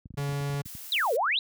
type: clicks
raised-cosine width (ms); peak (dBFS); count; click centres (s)
5; -30; 11; 0.058 / 0.106 / 0.141 / 0.195 / 0.292 / 0.324 / 0.408 / 0.498 / 0.54 / 0.659 / 0.751
type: tone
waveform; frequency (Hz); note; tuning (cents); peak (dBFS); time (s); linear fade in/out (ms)
45% pulse; 141.7; C#3; +38; -28; 0.17-0.62; 10
type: noise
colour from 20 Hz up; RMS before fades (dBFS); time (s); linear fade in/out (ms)
blue; -42; 0.65-1.17; 10
type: exponential two-way sweep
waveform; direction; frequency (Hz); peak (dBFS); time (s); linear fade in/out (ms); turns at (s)
sine; down then up; 4098 to 424.8 to 4098; -23; 0.92-1.39; 2; 1.14
effects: high-pass 60 Hz 12 dB/octave